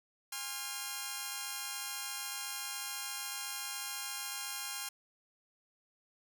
5% pulse tone cluster, 816 / 1059 / 1394 Hz, G#5 / C6 / F6, -31 / +21 / -4 cents, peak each -31 dBFS, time 0.32-4.89 s, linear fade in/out 5 ms, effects none

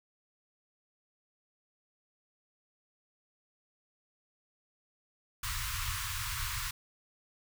pink band-stop noise, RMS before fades -36 dBFS, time 5.43-6.71 s, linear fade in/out 5 ms, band 130 to 970 Hz, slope 96 dB/octave, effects none

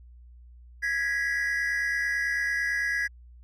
triangle tone cluster, 1658 / 1939 / 2008 Hz, G#6 / B6 / B6, -3 / -32 / +28 cents, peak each -25 / -27 / -32 dBFS, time 0.82-3.08 s, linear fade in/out 20 ms, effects tanh soft clip ceiling -18 dBFS + added 60 Hz sine -47 dBFS peak until 3.43 s

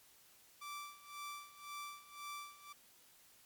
sawtooth tone with tremolo, 1168 Hz, D6, 10 cents flat, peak -40 dBFS, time 0.61-2.73 s, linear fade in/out 10 ms, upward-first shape sine, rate 1.9 Hz, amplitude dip 85%, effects white hiss -65 dBFS RMS until 3.45 s + MP3 96 kbps

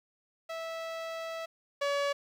sawtooth tone pair in turn, 655 / 567.4 Hz, E5 / C#5, -11 / +40 cents, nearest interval major second, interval 249 cents, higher first, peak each -32 / -24 dBFS, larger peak second, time 0.49-1.46 / 1.81-2.13 s, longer first, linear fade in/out 10 ms, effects low-pass 5000 Hz 12 dB/octave + 10-bit

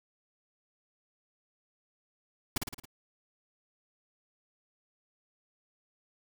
pink noise with echo, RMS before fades -29 dBFS, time 2.56-2.58 s, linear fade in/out 5 ms, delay 55 ms, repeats 5, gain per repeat -4 dB, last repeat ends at 2.855 s, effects none

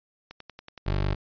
click train, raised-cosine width 0.2 ms, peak -24 dBFS, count 6, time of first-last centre 0.31-0.777 s, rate 10.7 Hz
20% pulse tone, 49 Hz, G1, in tune, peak -19 dBFS, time 0.86-1.15 s, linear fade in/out 10 ms
effects resampled to 11025 Hz

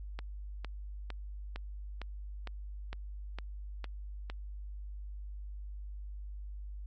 click train, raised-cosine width 0.3 ms, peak -25 dBFS, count 10, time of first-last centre 0.19-4.3 s, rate 2.19 Hz, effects added 50 Hz sine -40 dBFS peak until 6.86 s + MP3 32 kbps

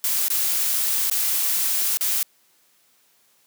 blue noise with dropouts, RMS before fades -22 dBFS, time 0.04-2.23 s, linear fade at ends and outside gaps 1 ms, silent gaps 0.283-0.302 / 1.099-1.113 / 1.972-2.009 s, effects white hiss -61 dBFS RMS until 3.46 s + high-pass 150 Hz 12 dB/octave

